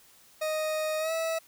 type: tone with pitch glide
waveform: 40% pulse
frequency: 622.3 to 651 Hz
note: D#5 to E5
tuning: 0 to -22 cents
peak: -27 dBFS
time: 0.41-1.39 s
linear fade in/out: 10 ms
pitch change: +78 cents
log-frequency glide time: 0.99-1.12 s
effects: white hiss -58 dBFS RMS until 1.47 s